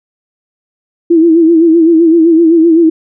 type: tone with vibrato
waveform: sine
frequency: 329.6 Hz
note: E4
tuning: in tune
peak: -3 dBFS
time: 1.1-2.9 s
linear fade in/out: 10 ms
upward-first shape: sine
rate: 7.8 Hz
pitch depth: 70 cents each way
effects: none